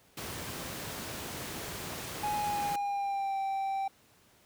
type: noise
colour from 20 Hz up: pink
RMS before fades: -39 dBFS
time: 0.17-2.76 s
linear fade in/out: 5 ms
type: tone with pitch glide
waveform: triangle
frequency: 836 to 780 Hz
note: G#5 to G5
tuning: +11 to -9 cents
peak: -28 dBFS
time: 2.23-3.88 s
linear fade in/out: 5 ms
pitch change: -120 cents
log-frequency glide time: 2.34-3.38 s
effects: pink hiss -63 dBFS RMS until 4.45 s + high-pass 80 Hz 12 dB/octave